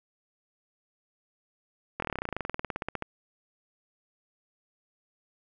slowing click train, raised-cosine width 0.5 ms, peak -16 dBFS, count 25, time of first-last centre 2-3.024 s, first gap 23 ms, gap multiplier 1.05, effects none

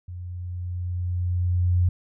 sine tone with level ramp, 89.1 Hz, F2, 35 cents sharp, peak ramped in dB -33 to -16 dBFS, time 0.08-1.89 s, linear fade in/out 5 ms, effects none

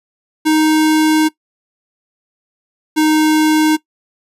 square tone pair in turn, 311.4 / 309.9 Hz, D#4 / D#4, +2 / -7 cents, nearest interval unison, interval 9 cents, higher first, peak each -10 dBFS, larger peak neither, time 0.45-1.29 / 2.96-3.77 s, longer first, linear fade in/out 20 ms, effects noise-tail reverb RT60 0.1 s tail -20 dB re dry + resampled to 32000 Hz

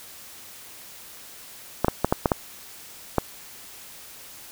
clicks, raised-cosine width 1 ms, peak -4 dBFS, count 7, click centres 1.846 / 1.883 / 2.046 / 2.125 / 2.258 / 2.318 / 3.183 s, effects white hiss -44 dBFS RMS until 4.51 s

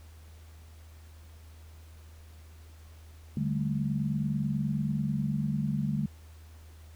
sine chord, D suspended fourth, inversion none, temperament equal with one note detuned, 146.83 / 196 / 216.2 Hz, D3 / G3 / A3, 0 / 0 / -30 cents, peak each -30 / -33 / -32 dBFS, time 3.37-6.06 s, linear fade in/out 2 ms, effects added 79 Hz sine -48 dBFS peak until 6.95 s + pink hiss -60 dBFS RMS until 6.95 s

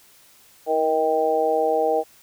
harmonic tone with a mistuned harmonic, 157.4 Hz, D#3, 20 cents sharp, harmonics 2 / 3 / 4 / 5, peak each -31 / -21 / -23 / -23 dBFS, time 0.66-2.04 s, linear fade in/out 50 ms, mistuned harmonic 2, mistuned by +36 cents, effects white hiss -53 dBFS RMS until 2.22 s

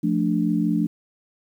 sine chord, D minor, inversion first, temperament equal, 174.61 / 220 / 293.7 Hz, F3 / A3 / D4, 0 / 0 / 0 cents, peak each -23 dBFS, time 0.03-0.87 s, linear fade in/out 10 ms, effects 9-bit

